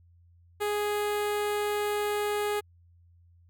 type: tone with notch filter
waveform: sawtooth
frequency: 415.3 Hz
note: G#4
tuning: in tune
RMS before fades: -29 dBFS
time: 0.6-2.61 s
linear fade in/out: 20 ms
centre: 5500 Hz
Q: 1.6
effects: added 86 Hz sine -56 dBFS peak until 3.49 s